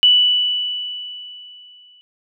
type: tone with exponential decay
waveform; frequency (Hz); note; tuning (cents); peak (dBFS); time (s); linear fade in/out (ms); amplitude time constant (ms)
sine; 2965; F#7; +3; -7; 0.03-2.01; 0; 430
effects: none